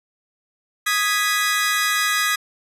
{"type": "chord", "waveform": "sawtooth", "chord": "G# minor", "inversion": "second", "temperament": "equal", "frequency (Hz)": [1244.5, 1661.2, 1975.5], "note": ["D#6", "G#6", "B6"], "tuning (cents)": [0, 0, 0], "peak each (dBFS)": -19, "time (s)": [0.86, 2.36], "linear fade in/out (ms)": 10, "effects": ["resampled to 32000 Hz"]}